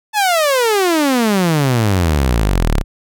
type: exponential sweep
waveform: sawtooth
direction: down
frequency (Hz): 880 to 32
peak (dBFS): -8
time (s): 0.13-2.84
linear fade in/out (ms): 50
effects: none